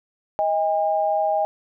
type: tone pair together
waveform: sine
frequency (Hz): 631.8 / 808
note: D#5 / G#5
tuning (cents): +26 / -48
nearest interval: major third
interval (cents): 426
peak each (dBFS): -21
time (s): 0.39-1.45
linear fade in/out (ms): 0
effects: none